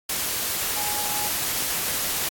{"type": "tone in noise", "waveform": "sine", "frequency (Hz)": 833, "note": "G#5", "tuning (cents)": 5, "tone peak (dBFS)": -33, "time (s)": [0.76, 1.28], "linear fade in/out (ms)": 5, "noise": "white", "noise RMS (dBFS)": -26, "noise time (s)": [0.09, 2.29], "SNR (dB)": -10, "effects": ["AAC 64 kbps"]}